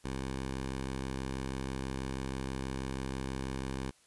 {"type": "tone", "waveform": "10% pulse", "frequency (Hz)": 66.2, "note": "C2", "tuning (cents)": 21, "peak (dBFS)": -27, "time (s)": [0.04, 3.91], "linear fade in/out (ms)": 10, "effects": ["white hiss -65 dBFS RMS until 4.06 s", "resampled to 24000 Hz"]}